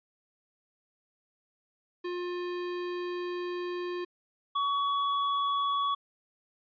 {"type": "tone pair in turn", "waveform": "square", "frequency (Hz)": [355, 1127.1], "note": ["F4", "C#6"], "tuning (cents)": [28, 28], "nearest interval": "octave + minor sixth", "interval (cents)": 2000, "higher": "second", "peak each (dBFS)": [-33, -27], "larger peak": "second", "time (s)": [[2.04, 4.05], [4.55, 5.95]], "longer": "first", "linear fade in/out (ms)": 10, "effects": ["resampled to 11025 Hz"]}